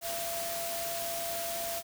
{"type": "tone in noise", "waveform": "sine", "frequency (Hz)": 678, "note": "E5", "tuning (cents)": 49, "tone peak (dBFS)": -36, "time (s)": [0.01, 1.83], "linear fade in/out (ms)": 50, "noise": "white", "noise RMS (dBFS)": -37, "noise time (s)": [0.01, 1.83], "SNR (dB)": -2, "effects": []}